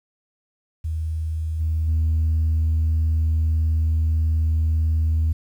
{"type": "tone with level steps", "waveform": "sine", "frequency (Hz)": 79.6, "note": "D#2", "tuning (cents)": 40, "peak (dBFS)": [-22, -18, -15], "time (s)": [0.84, 5.33], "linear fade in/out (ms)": 10, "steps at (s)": [1.59, 1.87], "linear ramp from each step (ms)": 20, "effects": ["tanh soft clip ceiling -15 dBFS", "9-bit"]}